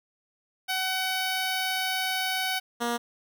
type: tone pair in turn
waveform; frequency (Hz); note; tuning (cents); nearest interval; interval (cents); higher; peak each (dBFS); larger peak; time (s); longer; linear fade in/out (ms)
10% pulse; 753 / 237.2; F#5 / A#3; +30 / +30; octave + minor sixth; 2000; first; -18; neither; 0.68-2.6 / 2.8-2.98; first; 20
effects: none